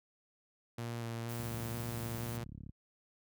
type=tone with vibrato; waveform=sawtooth; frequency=116.54 Hz; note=A#2; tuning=in tune; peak=-34 dBFS; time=0.78-2.44 s; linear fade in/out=5 ms; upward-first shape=square; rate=2.1 Hz; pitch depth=14 cents each way
type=noise; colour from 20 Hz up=blue; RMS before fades=-49 dBFS; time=1.28-2.38 s; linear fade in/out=20 ms
type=click train; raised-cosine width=5 ms; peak=-34 dBFS; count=46; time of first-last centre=1.4-2.693 s; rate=34.8 Hz
effects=high-pass 60 Hz 12 dB/octave